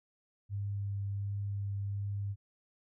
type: tone with vibrato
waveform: sine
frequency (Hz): 100.3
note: G2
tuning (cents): +40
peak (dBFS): -33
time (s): 0.49-2.36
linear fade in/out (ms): 50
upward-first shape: triangle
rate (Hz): 1.4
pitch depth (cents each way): 11
effects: none